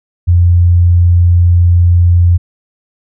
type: tone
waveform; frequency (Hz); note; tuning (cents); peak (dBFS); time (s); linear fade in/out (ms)
sine; 87.31; F2; 0; -4; 0.27-2.38; 20
effects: none